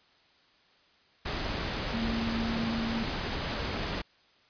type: tone in noise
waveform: sine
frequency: 228.1 Hz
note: A#3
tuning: 37 cents flat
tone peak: -30 dBFS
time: 1.93-3.04 s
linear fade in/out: 10 ms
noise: pink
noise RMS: -33 dBFS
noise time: 1.25-4.02 s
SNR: 0 dB
effects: white hiss -63 dBFS RMS until 4.49 s + resampled to 11025 Hz